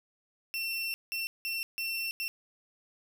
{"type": "tone bursts at uneven times", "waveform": "30% pulse", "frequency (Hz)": 2705, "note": "E7", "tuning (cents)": 44, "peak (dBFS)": -29, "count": 5, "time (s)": [[0.54, 0.94], [1.12, 1.27], [1.45, 1.63], [1.78, 2.11], [2.2, 2.28]], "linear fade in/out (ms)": 0, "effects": []}